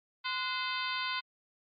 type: harmonic tone with a mistuned harmonic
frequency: 516 Hz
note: C5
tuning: 24 cents flat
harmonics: 2 / 3 / 4 / 5 / 6 / 7 / 8 / 9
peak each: -37 / -39 / -40 / -41 / -42 / -42 / -43 / -44 dBFS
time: 0.24-1.21 s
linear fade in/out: 20 ms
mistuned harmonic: 3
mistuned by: -86 cents
effects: Opus 48 kbps